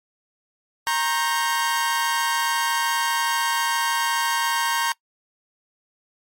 sawtooth chord, G diminished, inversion first, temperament equal with one note detuned, 932.3 / 1086.5 / 1568 Hz, Bb5 / Db6 / G6, 0 / -35 / 0 cents, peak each -19 / -23 / -23 dBFS, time 0.87-4.92 s, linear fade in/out 0 ms, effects noise-tail reverb RT60 0.1 s tail -23 dB re dry + MP3 64 kbps

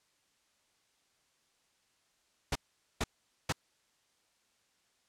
pink noise bursts, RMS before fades -31 dBFS, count 3, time 2.52-3.525 s, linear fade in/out 5 ms, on 35 ms, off 450 ms, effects white hiss -73 dBFS RMS until 5.08 s + low-pass 8000 Hz 12 dB/octave

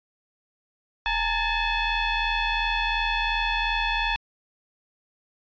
sine tone with frequency modulation, 830.6 Hz, G#5, in tune, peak -22 dBFS, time 1.06-4.16 s, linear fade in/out 0 ms, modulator 872 Hz, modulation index 3.1, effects resampled to 11025 Hz

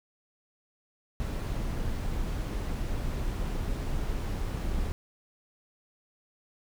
brown noise, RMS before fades -31 dBFS, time 1.2-4.92 s, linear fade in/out 0 ms, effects none

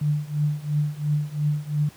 sine tone with tremolo, 148.7 Hz, D3, 22 cents sharp, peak -17 dBFS, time 0.01-1.89 s, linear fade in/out 5 ms, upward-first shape triangle, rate 2.9 Hz, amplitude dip 95%, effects pink hiss -50 dBFS RMS until 1.96 s + high-pass 80 Hz 12 dB/octave

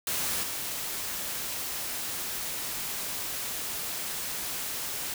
white noise with level steps, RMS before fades -30 / -34 dBFS, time 0.07-5.14 s, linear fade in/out 2 ms, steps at 0.43 s, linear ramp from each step 5 ms, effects none

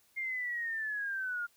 sine linear sweep, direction down, 2128 to 1400 Hz, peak -33 dBFS, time 0.16-1.47 s, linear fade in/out 20 ms, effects white hiss -68 dBFS RMS until 1.56 s

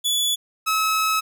sawtooth tone pair in turn, 3432 / 1289.6 Hz, A7 / E6, -44 / -38 cents, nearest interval octave + perfect fourth, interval 1694 cents, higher first, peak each -16 / -15 dBFS, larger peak second, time 0.04-0.36 / 0.66-1.21 s, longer second, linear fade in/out 20 ms, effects none

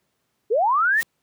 sine linear sweep, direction up, 390 to 1900 Hz, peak -16 dBFS, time 0.5-1.02 s, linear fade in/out 20 ms
white noise with exponential growth, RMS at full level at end -27 dBFS, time 0.92-1.03 s, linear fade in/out 0 ms, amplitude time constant 22 ms
effects pink hiss -72 dBFS RMS until 1.22 s + high-pass 100 Hz 12 dB/octave

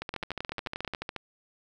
two click trains, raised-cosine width 0.3 ms, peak -18 / -17 dBFS, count 17 / 10, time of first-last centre 0.02-1.163 / 0.14-0.936 s, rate 14 / 11.3 Hz, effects none

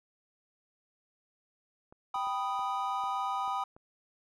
clicks, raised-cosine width 1 ms, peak -39 dBFS, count 7, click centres 1.925 / 2.158 / 2.271 / 2.593 / 3.038 / 3.478 / 3.765 s
triangle chord, G augmented, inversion none, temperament equal, 784 / 987.8 / 1244.5 Hz, G5 / B5 / D#6, 0 / 0 / 0 cents, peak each -33 dBFS, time 2.14-3.64 s, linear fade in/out 5 ms
effects none

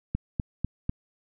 click train, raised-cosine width 5 ms, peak -14 dBFS, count 4, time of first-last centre 0.15-0.894 s, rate 4.03 Hz, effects none

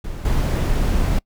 brown noise with level steps, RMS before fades -29 / -18 dBFS, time 0.04-1.19 s, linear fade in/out 5 ms, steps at 0.25 s, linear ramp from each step 2 ms, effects noise-tail reverb RT60 0.1 s tail -25 dB re dry

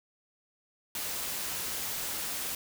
white noise, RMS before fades -35 dBFS, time 0.95-2.55 s, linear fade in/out 2 ms, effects none

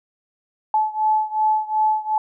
sine beating tone pair, 862 / 864.7 Hz, A5 / A5, -36 / -30 cents, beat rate 2.7 Hz, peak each -19 / -21 dBFS, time 0.74-2.18 s, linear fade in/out 2 ms, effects none

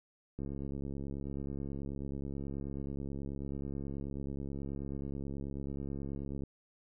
click train, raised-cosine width 3 ms, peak -28 dBFS, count 420, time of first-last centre 0.39-6.436 s, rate 69.3 Hz, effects none

